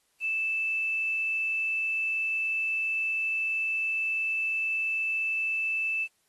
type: tone with quantisation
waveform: sine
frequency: 2637 Hz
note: E7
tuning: in tune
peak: -26 dBFS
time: 0.2-6.08 s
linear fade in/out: 50 ms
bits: 9
effects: white hiss -71 dBFS RMS until 6.28 s + AAC 32 kbps